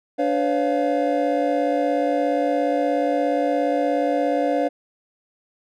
triangle tone cluster, 290.2 / 508 / 565 / 700 Hz, D4 / B4 / C#5 / F5, -21 / +49 / +33 / +4 cents, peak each -22 dBFS, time 0.18-4.69 s, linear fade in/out 20 ms, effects none

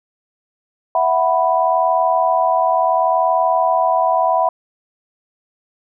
sine chord, E suspended second, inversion none, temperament equal, 659.3 / 740 / 987.8 Hz, E5 / F#5 / B5, 0 / 0 / 0 cents, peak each -17 dBFS, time 0.95-4.49 s, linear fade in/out 2 ms, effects none

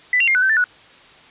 sine tone with pitch steps, 1991 / 2760 / 2121 / 1492 / 1545 / 1768 / 1470 Hz, B6 / F7 / C7 / F#6 / G6 / A6 / F#6, +14 / -21 / +23 / +14 / -26 / +8 / -12 cents, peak -13 dBFS, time 0.13-0.641 s, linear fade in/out 2 ms, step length 73 ms, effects white hiss -46 dBFS RMS until 1.3 s + resampled to 8000 Hz

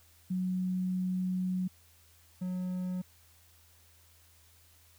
sine / triangle tone pair in turn, 184.1 / 182.62 Hz, F#3 / F#3, -8 / -22 cents, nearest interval unison, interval 14 cents, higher first, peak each -29 / -30 dBFS, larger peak first, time 0.3-1.68 / 2.41-3.02 s, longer first, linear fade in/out 10 ms, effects added 83 Hz sine -63 dBFS peak until 4.98 s + white hiss -63 dBFS RMS until 4.98 s

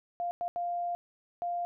sine tone bursts at uneven times, 698.5 Hz, F5, in tune, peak -30 dBFS, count 4, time 0.2-0.31 / 0.41-0.48 / 0.56-0.95 / 1.42-1.65 s, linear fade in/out 0 ms, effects none

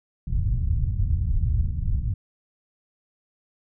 white low-pass noise, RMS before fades -23 dBFS, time 0.27-2.14 s, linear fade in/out 5 ms, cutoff 100 Hz, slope 24 dB/octave, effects none

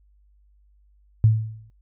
sine tone with exponential decay, 110 Hz, A2, in tune, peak -10 dBFS, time 1.24-1.7 s, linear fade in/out 0 ms, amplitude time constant 99 ms, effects noise-tail reverb RT60 0.1 s tail -23 dB re dry + added 50 Hz sine -55 dBFS peak until 1.81 s

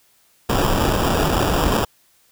pink noise with sample-and-hold, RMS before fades -18 dBFS, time 0.49-1.85 s, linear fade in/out 10 ms, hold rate 2100 Hz, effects white hiss -58 dBFS RMS until 2.31 s

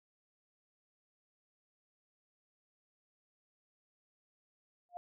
sine tone with exponential growth, 706 Hz, F5, 19 cents sharp, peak -36 dBFS, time 4.89-4.97 s, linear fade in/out 0 ms, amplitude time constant 16 ms, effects none

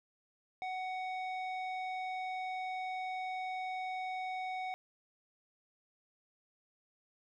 square tone with low-pass filter, 745 Hz, F#5, 12 cents sharp, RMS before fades -39 dBFS, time 0.62-4.74 s, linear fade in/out 0 ms, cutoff 2700 Hz, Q 1.3, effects none

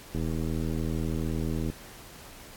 click train, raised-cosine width 3 ms, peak -19 dBFS, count 125, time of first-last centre 0.15-1.7 s, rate 80 Hz, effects pink hiss -48 dBFS RMS until 2.56 s + AAC 64 kbps

